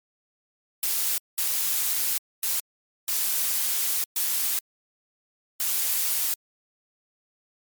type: noise bursts at uneven times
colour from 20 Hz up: blue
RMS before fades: -25 dBFS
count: 6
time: 0.83-1.18 / 1.38-2.18 / 2.43-2.6 / 3.08-4.04 / 4.16-4.59 / 5.6-6.34 s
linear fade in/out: 2 ms
effects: MP3 96 kbps